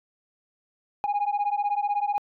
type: beating tone pair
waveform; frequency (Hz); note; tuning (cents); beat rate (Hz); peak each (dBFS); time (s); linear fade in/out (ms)
sine; 813 / 829; G#5 / G#5; -37 / -3; 16; -24 / -24; 1.04-2.18; 0
effects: tanh soft clip ceiling -20 dBFS